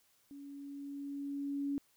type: tone with level ramp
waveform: sine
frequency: 281.6 Hz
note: C#4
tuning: 27 cents sharp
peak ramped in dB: -47 to -32 dBFS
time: 0.31-1.78 s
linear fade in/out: 0 ms
effects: white hiss -71 dBFS RMS until 1.96 s